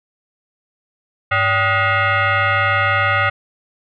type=tone with frequency modulation; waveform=sine; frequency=100.9 Hz; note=G#2; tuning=49 cents flat; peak=-13 dBFS; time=1.31-3.3 s; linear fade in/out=10 ms; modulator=675 Hz; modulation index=3.2; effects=none